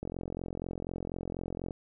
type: click train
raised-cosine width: 2 ms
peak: -23 dBFS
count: 75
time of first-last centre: 0.03-1.708 s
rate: 44.1 Hz
effects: none